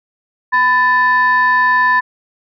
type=tone pair together; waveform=sine; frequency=1001.4 / 1760 Hz; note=B5 / A6; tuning=+24 / 0 cents; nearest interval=minor seventh; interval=976 cents; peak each=-11 dBFS; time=0.52-2.01 s; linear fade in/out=20 ms; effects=tanh soft clip ceiling -4 dBFS